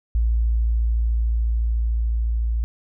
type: tone with level ramp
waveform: sine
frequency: 56.9 Hz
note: A#1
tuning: 41 cents flat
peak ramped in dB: -16 to -19 dBFS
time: 0.15-2.64 s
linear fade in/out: 0 ms
effects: none